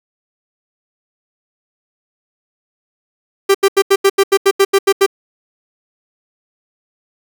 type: tone bursts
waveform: 45% pulse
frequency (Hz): 392.8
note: G4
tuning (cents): +4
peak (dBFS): -7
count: 12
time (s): 3.49-5.064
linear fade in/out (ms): 10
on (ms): 56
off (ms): 82
effects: 8-bit